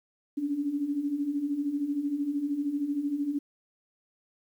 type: beating tone pair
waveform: sine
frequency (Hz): 277.2 / 290.2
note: C#4 / D4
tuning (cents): 0 / -21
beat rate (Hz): 13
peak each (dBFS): -34 / -28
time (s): 0.37-3.39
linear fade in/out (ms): 10
effects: 10-bit